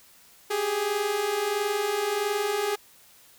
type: tone pair together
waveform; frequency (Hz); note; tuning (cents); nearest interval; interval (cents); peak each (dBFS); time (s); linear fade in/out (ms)
sawtooth; 394.7 / 416.2; G4 / G#4; +12 / +4; minor second; 92; -27 / -22; 0.5-2.76; 10
effects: white hiss -55 dBFS RMS until 3.38 s